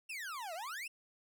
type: exponential two-way sweep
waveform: 40% pulse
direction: down then up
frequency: 2792 to 622.3 to 2792 Hz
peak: -40 dBFS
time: 0.09-0.88 s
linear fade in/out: 10 ms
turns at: 0.54 s
effects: none